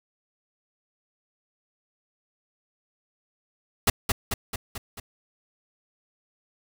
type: noise with echo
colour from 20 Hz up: pink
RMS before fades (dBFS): -18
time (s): 3.87-3.9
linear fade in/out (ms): 5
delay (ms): 220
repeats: 5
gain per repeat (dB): -4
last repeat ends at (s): 5
effects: none